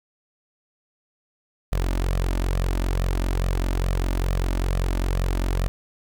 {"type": "tone with flanger", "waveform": "sawtooth", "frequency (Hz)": 45.02, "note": "F#1", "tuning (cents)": -47, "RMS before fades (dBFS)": -23, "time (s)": [1.72, 5.68], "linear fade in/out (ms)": 0, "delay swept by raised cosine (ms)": [1.6, 3.4], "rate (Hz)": 2.3, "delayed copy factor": 0.55, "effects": []}